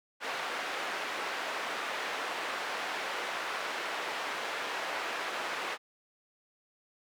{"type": "band-pass noise", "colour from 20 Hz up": "white", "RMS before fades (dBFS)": -36, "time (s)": [0.2, 5.78], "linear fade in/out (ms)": 50, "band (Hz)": [460, 2000], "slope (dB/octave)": 12, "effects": []}